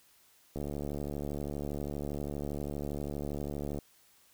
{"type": "click train", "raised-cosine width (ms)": 2, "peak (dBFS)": -24, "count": 235, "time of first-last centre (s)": [0.56, 3.788], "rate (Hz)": 72.5, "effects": ["white hiss -64 dBFS RMS until 4.33 s"]}